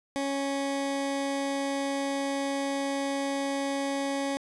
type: tone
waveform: 20% pulse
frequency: 276.8 Hz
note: C#4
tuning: 2 cents flat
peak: -23 dBFS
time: 0.16-4.37 s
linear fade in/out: 0 ms
effects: resampled to 24000 Hz + 10-bit